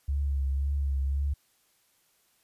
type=tone with vibrato; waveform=sine; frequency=69.3 Hz; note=C#2; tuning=in tune; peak=-25 dBFS; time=0.08-1.34 s; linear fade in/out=10 ms; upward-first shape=triangle; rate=1.9 Hz; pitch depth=47 cents each way; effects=white hiss -68 dBFS RMS until 2.43 s + resampled to 32000 Hz